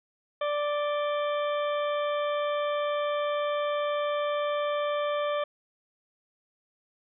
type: harmonic tone with a mistuned harmonic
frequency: 587 Hz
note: D5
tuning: 1 cent flat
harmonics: 1 / 2 / 3 / 4 / 5 / 6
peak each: -27 / -32 / -41 / -42 / -44 / -44 dBFS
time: 0.41-5.44 s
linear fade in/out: 5 ms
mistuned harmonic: 5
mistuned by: +110 cents
effects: none